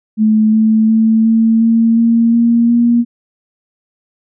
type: tone with pitch steps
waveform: sine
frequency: 216.6 / 219.4 / 222.2 / 225 / 227.9 / 230.8 / 233.8 / 236.8 Hz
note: A3 / A3 / A3 / A3 / A#3 / A#3 / A#3 / A#3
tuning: -27 / -5 / +17 / +39 / -39 / -17 / +5 / +27 cents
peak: -7 dBFS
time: 0.17-3.05 s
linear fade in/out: 50 ms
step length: 360 ms
effects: none